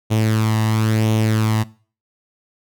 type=tone with flanger; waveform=sawtooth; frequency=109.8 Hz; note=A2; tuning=3 cents flat; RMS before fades=-17 dBFS; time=0.1-1.64 s; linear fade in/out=20 ms; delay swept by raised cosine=0.31 to 1.06 ms; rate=0.98 Hz; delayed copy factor=+0.55; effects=noise-tail reverb RT60 0.4 s tail -20 dB re dry